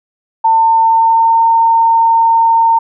sine tone with pitch glide, 899 to 912.6 Hz, A5 to A#5, +37 to -37 cents, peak -6 dBFS, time 0.44-2.79 s, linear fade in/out 10 ms, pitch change +26 cents, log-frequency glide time 0.62-1.45 s, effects none

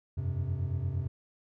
triangle chord, F suspended second, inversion none, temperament equal with one note detuned, 87.31 / 95.98 / 130.81 Hz, F2 / G2 / C3, 0 / -36 / 0 cents, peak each -32 dBFS, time 0.17-1.08 s, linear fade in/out 10 ms, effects none

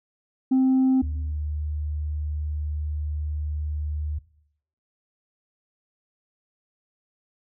sine tone pair in turn, 261.6 / 75.21 Hz, C4 / D2, 0 / +42 cents, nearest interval octave + minor seventh, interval 2158 cents, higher first, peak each -14 / -25 dBFS, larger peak first, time 0.51-1.02 / 1.02-4.19 s, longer second, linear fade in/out 10 ms, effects noise-tail reverb RT60 0.7 s tail -19 dB re dry + tanh soft clip ceiling -15 dBFS

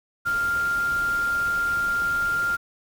sine tone in noise, 1396.9 Hz, F6, in tune, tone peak -21 dBFS, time 0.25-2.57 s, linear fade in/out 20 ms, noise pink, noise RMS -38 dBFS, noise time 0.25-2.57 s, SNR +14 dB, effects none

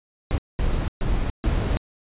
brown noise bursts at uneven times, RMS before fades -22 dBFS, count 4, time 0.31-0.38 / 0.59-0.88 / 1.01-1.3 / 1.44-1.77 s, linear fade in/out 0 ms, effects resampled to 8000 Hz

